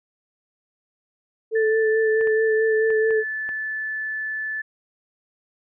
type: tone with vibrato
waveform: sine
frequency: 440 Hz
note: A4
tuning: in tune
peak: -17 dBFS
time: 1.51-3.24 s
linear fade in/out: 50 ms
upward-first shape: sine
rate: 4.6 Hz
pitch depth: 23 cents each way
type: tone with pitch glide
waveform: sine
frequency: 1760 to 1743.8 Hz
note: A6 to A6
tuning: 0 to -16 cents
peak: -25 dBFS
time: 1.55-4.62 s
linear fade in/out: 10 ms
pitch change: -16 cents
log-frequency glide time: 2.85-3.17 s
type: clicks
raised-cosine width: 0.5 ms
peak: -23 dBFS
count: 5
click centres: 2.211 / 2.273 / 2.904 / 3.107 / 3.491 s
effects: none